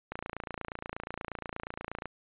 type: click train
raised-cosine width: 0.5 ms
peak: -21 dBFS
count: 56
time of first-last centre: 0.12-2.057 s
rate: 28.4 Hz
effects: resampled to 8000 Hz